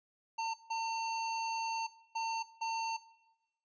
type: tone bursts at uneven times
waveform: square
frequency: 905 Hz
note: A5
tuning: 48 cents sharp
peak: -34 dBFS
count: 4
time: 0.38-0.54 / 0.7-1.87 / 2.15-2.43 / 2.61-2.97 s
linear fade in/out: 10 ms
effects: noise-tail reverb RT60 1.0 s tail -18 dB re dry + resampled to 16000 Hz